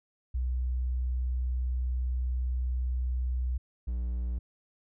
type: tone pair in turn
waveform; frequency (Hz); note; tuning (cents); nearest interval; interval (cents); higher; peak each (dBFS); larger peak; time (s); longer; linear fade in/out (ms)
sine / triangle; 62.5 / 60.32; B1 / B1; +21 / -40; minor second; 61; first; -27; neither; 0.34-3.58 / 3.87-4.39; first; 10
effects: none